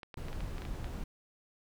clicks, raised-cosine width 0.3 ms, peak -29 dBFS, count 9, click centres 0.032 / 0.142 / 0.284 / 0.33 / 0.406 / 0.582 / 0.62 / 0.652 / 0.844 s
brown noise, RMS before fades -39 dBFS, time 0.17-1.04 s, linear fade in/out 5 ms
effects none

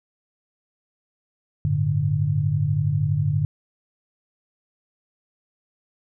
sine chord, G suspended second, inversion none, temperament just, 98 / 110.25 / 147 Hz, G2 / A2 / D3, 0 / +4 / +2 cents, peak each -25 / -25 / -21 dBFS, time 1.65-3.45 s, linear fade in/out 0 ms, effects none

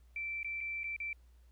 sine tone with dropouts, 2337 Hz, D7, 9 cents flat, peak -36 dBFS, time 0.16-1.13 s, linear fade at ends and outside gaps 2 ms, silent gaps 0.431-0.445 / 0.606-0.61 / 0.834-0.841 / 0.964-1.001 s, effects added 60 Hz sine -58 dBFS peak until 1.51 s + pink hiss -75 dBFS RMS until 1.51 s

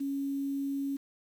sine tone with quantisation, 277.2 Hz, C#4, in tune, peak -30 dBFS, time 0-0.97 s, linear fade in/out 10 ms, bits 9, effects none

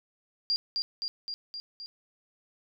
sine tone with echo, 4782 Hz, D8, 30 cents sharp, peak -24 dBFS, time 0.5-0.56 s, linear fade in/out 0 ms, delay 260 ms, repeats 5, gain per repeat -3 dB, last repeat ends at 1.86 s, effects none

